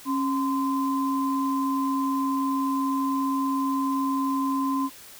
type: tone pair together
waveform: sine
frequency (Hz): 272.9 / 1032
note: C#4 / C6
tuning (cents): -27 / -24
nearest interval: octave + major seventh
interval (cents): 2303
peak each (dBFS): -24 / -27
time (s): 0.05-4.9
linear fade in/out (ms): 50
effects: white hiss -46 dBFS RMS until 5.19 s